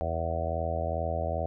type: harmonic tone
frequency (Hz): 82.41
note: E2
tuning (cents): 0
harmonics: 1 / 2 / 3 / 4 / 5 / 6 / 7 / 8 / 9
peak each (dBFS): -32 / -40 / -44 / -44 / -44 / -39 / -35 / -34 / -36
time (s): 0.01-1.46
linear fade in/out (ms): 0
effects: none